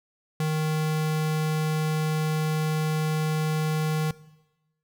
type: tone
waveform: square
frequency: 155.56 Hz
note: D#3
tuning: in tune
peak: -24 dBFS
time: 0.4-4.11 s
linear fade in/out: 2 ms
effects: noise-tail reverb RT60 1.0 s tail -19 dB re dry